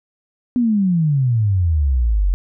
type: exponential sweep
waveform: sine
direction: down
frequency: 252.5 to 43.89 Hz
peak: -13 dBFS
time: 0.56-2.34 s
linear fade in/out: 0 ms
effects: none